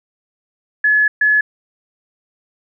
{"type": "tone bursts at uneven times", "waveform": "sine", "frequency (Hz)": 1706, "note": "G#6", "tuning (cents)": 46, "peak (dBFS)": -10, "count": 2, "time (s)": [[0.84, 1.08], [1.21, 1.41]], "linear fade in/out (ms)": 5, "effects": []}